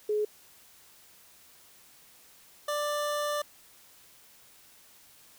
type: tone pair in turn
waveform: sine / 25% pulse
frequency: 422.3 / 590 Hz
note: G#4 / D5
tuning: +29 / +8 cents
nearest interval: tritone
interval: 579 cents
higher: second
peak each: -25 dBFS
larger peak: neither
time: 0.09-0.25 / 2.68-3.42 s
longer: second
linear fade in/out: 5 ms
effects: white hiss -57 dBFS RMS until 5.38 s